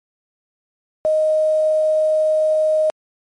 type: tone with quantisation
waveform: sine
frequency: 622.3 Hz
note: D#5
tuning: in tune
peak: -13 dBFS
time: 1.05-2.9 s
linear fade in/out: 0 ms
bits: 7
effects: MP3 48 kbps